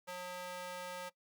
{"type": "tone with high-pass filter", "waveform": "square", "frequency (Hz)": 180, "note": "F#3", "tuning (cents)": -47, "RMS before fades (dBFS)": -44, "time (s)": [0.07, 1.1], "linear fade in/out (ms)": 20, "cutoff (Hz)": 650, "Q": 1.3, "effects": ["noise-tail reverb RT60 0.1 s tail -20 dB re dry", "Opus 48 kbps"]}